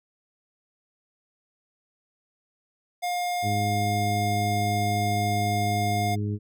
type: tone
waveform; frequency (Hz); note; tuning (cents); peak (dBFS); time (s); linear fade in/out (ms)
square; 710; F5; +28; -26; 3.02-6.16; 20
type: harmonic tone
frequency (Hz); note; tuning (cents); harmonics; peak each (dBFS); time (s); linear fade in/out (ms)
103.83; G#2; 0; 1 / 2 / 3 / 4; -26 / -32 / -36 / -38; 3.42-6.39; 50
effects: none